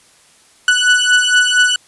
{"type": "beating tone pair", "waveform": "30% pulse", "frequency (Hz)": [1480, 1484.3], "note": ["F#6", "F#6"], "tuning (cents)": [0, 5], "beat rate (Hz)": 4.3, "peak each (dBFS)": -10, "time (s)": [0.68, 1.76], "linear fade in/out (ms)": 2, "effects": ["white hiss -49 dBFS RMS until 1.87 s", "resampled to 24000 Hz"]}